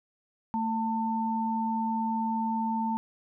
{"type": "tone pair together", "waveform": "sine", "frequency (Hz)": [223.8, 895], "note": ["A3", "A5"], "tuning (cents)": [30, 29], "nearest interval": "2 octaves", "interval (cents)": 2399, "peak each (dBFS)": [-29, -29], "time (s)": [0.54, 2.97], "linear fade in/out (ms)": 0, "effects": []}